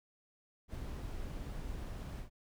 brown noise with ADSR envelope, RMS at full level -40 dBFS, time 0.68-2.3 s, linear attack 68 ms, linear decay 13 ms, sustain -2 dB, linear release 110 ms, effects none

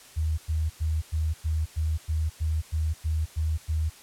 sine tone bursts, 78.7 Hz, D#2, 20 cents sharp, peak -23 dBFS, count 12, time 0.16-3.9 s, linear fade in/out 20 ms, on 220 ms, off 100 ms, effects white hiss -50 dBFS RMS until 4.02 s + low-pass 11000 Hz 12 dB/octave

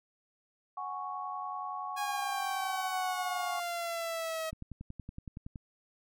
sine chord, F# suspended second, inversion none, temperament equal, 740 / 830.6 / 1108.7 Hz, F#5 / G#5 / C#6, 0 / 0 / 0 cents, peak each -41 / -42 / -38 dBFS, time 0.77-3.6 s, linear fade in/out 5 ms
sawtooth exponential sweep, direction down, 825 to 637 Hz, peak -30 dBFS, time 1.96-4.51 s, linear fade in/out 20 ms
click train, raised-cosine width 5 ms, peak -30 dBFS, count 12, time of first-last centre 4.53-5.558 s, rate 10.7 Hz
effects none

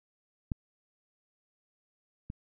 clicks, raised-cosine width 5 ms, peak -19 / -26 dBFS, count 2, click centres 0.518 / 2.301 s, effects none

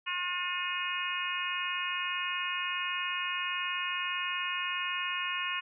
harmonic tone, 358.5 Hz, F4, 45 cents sharp, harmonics 3 / 4 / 5 / 6 / 7 / 8, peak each -37 / -40 / -39 / -42 / -36 / -37 dBFS, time 0.06-5.61 s, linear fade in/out 20 ms, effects none

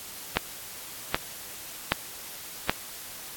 click train, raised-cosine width 0.3 ms, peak -5 dBFS, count 4, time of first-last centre 0.37-2.696 s, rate 1.29 Hz, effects white hiss -41 dBFS RMS until 3.36 s + AAC 64 kbps

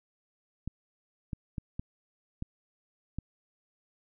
clicks, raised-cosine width 5 ms, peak -22 dBFS, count 6, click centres 0.676 / 1.332 / 1.582 / 1.795 / 2.424 / 3.186 s, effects none

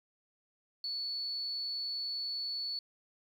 triangle tone, 4435 Hz, C#8, in tune, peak -31 dBFS, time 0.84-2.79 s, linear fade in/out 2 ms, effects tanh soft clip ceiling -33 dBFS + 11-bit

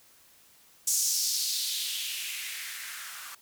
violet noise with band-pass filter sweep, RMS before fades -32 dBFS, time 0.87-3.35 s, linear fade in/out 5 ms, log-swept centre 6800 to 1200 Hz, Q 2.8, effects white hiss -59 dBFS RMS until 3.41 s

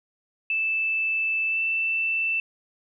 sine tone with pitch glide, 2637 to 2661 Hz, E7 to E7, 0 to +16 cents, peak -22 dBFS, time 0.5-2.4 s, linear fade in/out 2 ms, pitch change +16 cents, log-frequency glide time 1.48-1.6 s, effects none

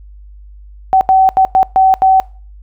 sine tone bursts at uneven times, 762 Hz, G5, 49 cents flat, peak -5 dBFS, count 6, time 0.93-1.01 / 1.09-1.29 / 1.37-1.45 / 1.55-1.63 / 1.76-1.94 / 2.02-2.2 s, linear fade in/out 0 ms, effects noise-tail reverb RT60 0.4 s tail -24 dB re dry + added 50 Hz sine -33 dBFS peak until 2.62 s

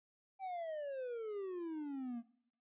triangle exponential sweep, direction down, 784 to 227.1 Hz, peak -38 dBFS, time 0.39-2.23 s, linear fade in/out 50 ms, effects noise-tail reverb RT60 0.7 s tail -19 dB re dry + resampled to 8000 Hz

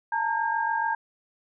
sine tone cluster, 873 / 920 / 1608 Hz, A5 / A#5 / G6, -14 / -23 / +44 cents, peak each -30 / -26 / -29 dBFS, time 0.12-0.95 s, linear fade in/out 5 ms, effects none

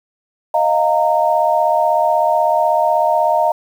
sine chord, Eb suspended second, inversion none, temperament equal with one note detuned, 622.3 / 698.5 / 921.6 Hz, Eb5 / F5 / Bb5, 0 / 0 / -20 cents, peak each -16 dBFS, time 0.54-3.52 s, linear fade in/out 5 ms, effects 7-bit

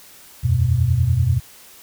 sine chord, E suspended second, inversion none, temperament just, 82.41 / 92.71 / 123.61 Hz, E2 / F#2 / B2, 0 / +4 / +2 cents, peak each -21 / -19 / -17 dBFS, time 0.43-1.4 s, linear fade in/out 20 ms, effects white hiss -45 dBFS RMS until 1.82 s

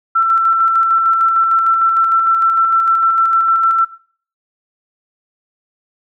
sine tone with tremolo, 1341 Hz, E6, 29 cents sharp, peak -9 dBFS, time 0.15-3.85 s, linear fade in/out 10 ms, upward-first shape square, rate 6.6 Hz, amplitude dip 30%, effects noise-tail reverb RT60 0.5 s tail -18 dB re dry

